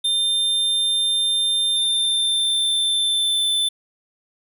square tone with pitch glide, 3600 to 3528 Hz, A7 to A7, +39 to +4 cents, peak -18 dBFS, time 0.04-3.69 s, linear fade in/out 10 ms, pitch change -35 cents, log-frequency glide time 1.71-3.57 s, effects none

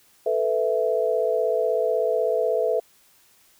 sine chord, A suspended second, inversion none, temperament equal with one note detuned, 440 / 496.2 / 659.3 Hz, A4 / B4 / E5, 0 / +8 / 0 cents, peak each -24 dBFS, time 0.26-2.8 s, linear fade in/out 5 ms, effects white hiss -58 dBFS RMS until 3.59 s

